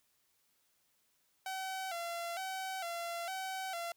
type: tone with vibrato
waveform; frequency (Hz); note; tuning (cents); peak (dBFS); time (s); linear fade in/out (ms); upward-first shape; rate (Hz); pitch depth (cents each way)
sawtooth; 721; F#5; -45; -34; 1.46-3.92; 2; square; 1.1; 93
effects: white hiss -75 dBFS RMS until 3.96 s